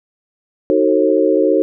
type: chord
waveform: sine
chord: D# diminished seventh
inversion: none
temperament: just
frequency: 311.1 / 373.4 / 448 / 537.6 Hz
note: D#4 / F#4 / A4 / C5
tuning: 0 / +16 / +31 / +47 cents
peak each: -16 dBFS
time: 0.7-1.62 s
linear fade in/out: 0 ms
effects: none